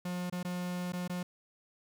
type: tone with dropouts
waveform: 45% pulse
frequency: 178.7 Hz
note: F3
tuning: 40 cents sharp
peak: -34 dBFS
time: 0.05-1.23 s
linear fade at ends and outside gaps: 5 ms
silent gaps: 0.299-0.324 / 0.43-0.448 / 0.923-0.933 / 1.078-1.096 s
effects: 12-bit